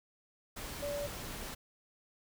sine tone in noise, 576 Hz, D5, 34 cents flat, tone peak -35 dBFS, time 0.82-1.07 s, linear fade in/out 10 ms, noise pink, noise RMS -43 dBFS, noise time 0.56-1.55 s, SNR +5 dB, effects none

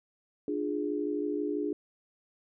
sine chord, D diminished, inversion none, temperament equal with one note detuned, 296.9 / 349.2 / 415.3 Hz, D4 / F4 / Ab4, +19 / 0 / 0 cents, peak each -32 / -36 / -33 dBFS, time 0.48-1.73 s, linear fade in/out 2 ms, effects none

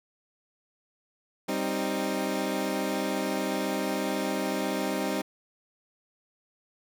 20% pulse chord, C minor, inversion second, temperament equal with one note detuned, 196 / 263.1 / 311.1 Hz, G3 / C4 / Eb4, 0 / +10 / 0 cents, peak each -27 dBFS, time 1.48-5.22 s, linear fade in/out 10 ms, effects none

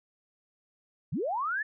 sine linear sweep, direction up, 103.83 to 1793 Hz, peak -28 dBFS, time 1.12-1.63 s, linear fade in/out 10 ms, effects none

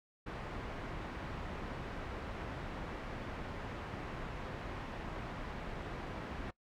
pink low-pass noise, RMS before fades -43 dBFS, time 0.26-6.51 s, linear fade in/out 10 ms, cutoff 2000 Hz, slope 12 dB/octave, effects noise-tail reverb RT60 0.1 s tail -21 dB re dry

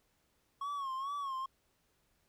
triangle tone with vibrato, 1099 Hz, C#6, 15 cents flat, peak -34 dBFS, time 0.61-1.46 s, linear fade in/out 5 ms, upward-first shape sine, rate 2.3 Hz, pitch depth 85 cents each way, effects pink hiss -75 dBFS RMS until 2.28 s

